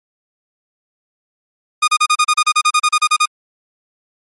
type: tone bursts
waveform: sawtooth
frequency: 1227 Hz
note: D#6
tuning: 25 cents flat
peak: -6 dBFS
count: 16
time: 1.82-3.258 s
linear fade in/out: 10 ms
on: 58 ms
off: 34 ms
effects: MP3 48 kbps